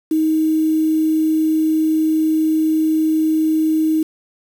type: tone with quantisation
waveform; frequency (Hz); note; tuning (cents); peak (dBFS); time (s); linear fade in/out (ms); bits
sine; 314.8; D#4; +20; -13; 0.11-4.03; 5; 6
effects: none